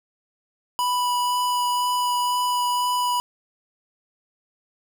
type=tone with vibrato; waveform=square; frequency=985 Hz; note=B5; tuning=5 cents flat; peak=-21 dBFS; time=0.79-3.2 s; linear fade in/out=0 ms; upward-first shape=sine; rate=2 Hz; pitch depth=8 cents each way; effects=none